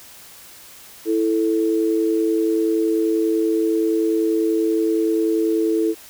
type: tone pair together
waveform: sine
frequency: 329.6 / 440 Hz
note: E4 / A4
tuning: 0 / 0 cents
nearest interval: perfect fourth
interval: 500 cents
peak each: -18 / -20 dBFS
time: 1.05-5.95 s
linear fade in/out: 50 ms
effects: white hiss -43 dBFS RMS until 6.09 s